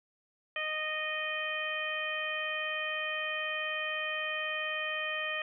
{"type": "harmonic tone", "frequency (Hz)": 619, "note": "D#5", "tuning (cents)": -9, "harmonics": [1, 2, 3, 4, 5], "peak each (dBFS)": [-40, -41, -36, -37, -40], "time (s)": [0.56, 5.42], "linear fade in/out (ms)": 2, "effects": []}